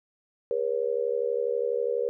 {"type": "tone with amplitude modulation", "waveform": "sine", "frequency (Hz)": 480, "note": "B4", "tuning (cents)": -49, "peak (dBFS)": -20, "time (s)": [0.51, 2.09], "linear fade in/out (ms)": 0, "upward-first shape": "sine", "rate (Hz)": 72.2, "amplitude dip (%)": 100, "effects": []}